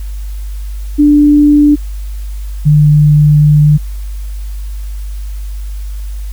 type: tone pair in turn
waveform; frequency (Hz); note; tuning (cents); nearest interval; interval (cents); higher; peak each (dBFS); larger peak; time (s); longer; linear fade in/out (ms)
sine; 293.7 / 149.29; D4 / D3; 0 / +29; octave; 1171; first; -3; neither; 0.98-1.76 / 2.65-3.78; second; 20
effects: added 50 Hz sine -18 dBFS peak until 6.32 s + white hiss -41 dBFS RMS until 6.32 s